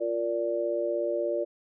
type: chord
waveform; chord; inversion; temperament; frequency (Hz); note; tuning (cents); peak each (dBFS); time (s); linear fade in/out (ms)
sine; Bb major; second; just; 349.6 / 466.2 / 582.7; F4 / Bb4 / D5; +2 / 0 / -14; -31 / -33 / -28; 0-1.45; 20
effects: none